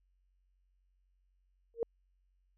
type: tone with exponential growth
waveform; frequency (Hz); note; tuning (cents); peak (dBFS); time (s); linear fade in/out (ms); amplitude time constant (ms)
sine; 462.7; A#4; -13; -25; 1.74-1.83; 1; 19
effects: added 46 Hz sine -70 dBFS peak until 2.57 s